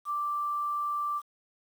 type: tone with quantisation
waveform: sine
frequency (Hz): 1174.7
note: D6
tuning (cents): 0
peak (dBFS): -28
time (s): 0.05-1.22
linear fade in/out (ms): 50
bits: 9
effects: none